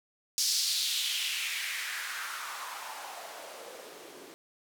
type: noise with band-pass filter sweep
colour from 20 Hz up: blue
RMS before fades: -35 dBFS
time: 0.38-4.34 s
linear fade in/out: 0 ms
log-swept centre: 5300 to 320 Hz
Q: 2.7
effects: none